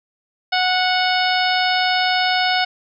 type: harmonic tone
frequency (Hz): 736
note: F#5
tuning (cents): -9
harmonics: 1 / 2 / 3 / 4 / 5 / 6 / 7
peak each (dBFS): -19 / -22 / -24 / -25 / -26 / -27 / -27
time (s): 0.52-2.65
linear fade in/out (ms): 10
effects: none